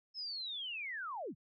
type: linear sweep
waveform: sine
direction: down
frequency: 5274 to 99 Hz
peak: -39 dBFS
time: 0.14-1.35 s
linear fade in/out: 50 ms
effects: none